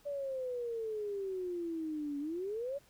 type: exponential two-way sweep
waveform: sine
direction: down then up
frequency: 582 to 282 to 581 Hz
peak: -35 dBFS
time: 0.05-2.79 s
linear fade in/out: 20 ms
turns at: 2.19 s
effects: pink hiss -65 dBFS RMS until 2.89 s